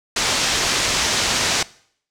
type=low-pass noise; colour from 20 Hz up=white; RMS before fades=-20 dBFS; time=0.16-1.63 s; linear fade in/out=5 ms; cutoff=6800 Hz; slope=24 dB/octave; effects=noise-tail reverb RT60 0.6 s tail -21 dB re dry